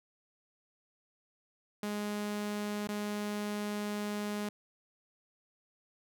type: tone with dropouts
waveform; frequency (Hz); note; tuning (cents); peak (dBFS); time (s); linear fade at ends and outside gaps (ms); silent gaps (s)
sawtooth; 207.7; G#3; 0; -30; 1.83-4.49; 2; 2.873-2.889
effects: none